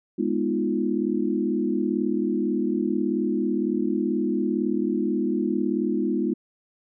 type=chord; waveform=sine; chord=F half-diminished seventh; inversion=first; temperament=equal; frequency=207.7 / 246.9 / 311.1 / 349.2 Hz; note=Ab3 / Cb4 / Eb4 / F4; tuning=0 / 0 / 0 / 0 cents; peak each=-27 dBFS; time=0.18-6.34 s; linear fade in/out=10 ms; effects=none